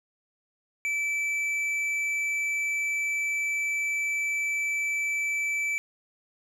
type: tone with tanh clipping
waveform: triangle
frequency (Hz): 2316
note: D7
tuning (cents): -25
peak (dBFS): -27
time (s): 0.85-5.78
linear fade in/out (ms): 0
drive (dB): 11
effects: none